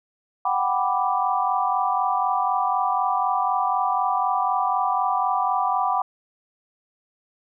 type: chord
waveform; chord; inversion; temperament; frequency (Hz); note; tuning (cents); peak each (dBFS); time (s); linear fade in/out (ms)
sine; G major seventh; third; equal; 740 / 784 / 987.8 / 1174.7; F#5 / G5 / B5 / D6; 0 / 0 / 0 / 0; -25; 0.45-6.02; 5
effects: none